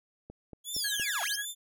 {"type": "click train", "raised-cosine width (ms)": 2, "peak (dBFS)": -31, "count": 4, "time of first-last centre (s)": [0.3, 0.998], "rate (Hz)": 4.3}
{"type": "tone with vibrato", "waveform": "15% pulse", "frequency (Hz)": 3322, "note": "G#7", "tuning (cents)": 0, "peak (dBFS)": -29, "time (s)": [0.64, 1.55], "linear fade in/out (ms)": 50, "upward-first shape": "sine", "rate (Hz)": 2.6, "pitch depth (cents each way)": 120}
{"type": "linear two-way sweep", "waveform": "sawtooth", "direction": "down then up", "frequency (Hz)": [5588, 639, 5588], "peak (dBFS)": -29, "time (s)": [0.74, 1.36], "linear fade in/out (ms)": 5, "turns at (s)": 1.22}
{"type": "tone with tremolo", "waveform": "sine", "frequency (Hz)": 1661.2, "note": "G#6", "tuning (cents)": 0, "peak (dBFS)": -31, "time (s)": [0.84, 1.45], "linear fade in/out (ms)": 5, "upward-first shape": "sine", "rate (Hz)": 13, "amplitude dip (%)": 80}
{"effects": []}